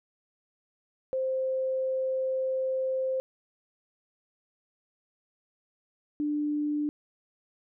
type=tone pair in turn; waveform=sine; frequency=523.3 / 296.4 Hz; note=C5 / D4; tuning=0 / +16 cents; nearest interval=minor seventh; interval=984 cents; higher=first; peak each=-26 dBFS; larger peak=neither; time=1.13-3.2 / 6.2-6.89 s; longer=first; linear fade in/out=0 ms; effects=none